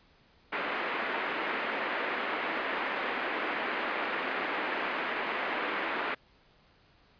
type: band-pass noise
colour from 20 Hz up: white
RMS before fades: -33 dBFS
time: 0.52-6.15 s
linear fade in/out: 10 ms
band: 250 to 2300 Hz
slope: 24 dB/octave
effects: pink hiss -63 dBFS RMS until 7.19 s + resampled to 11025 Hz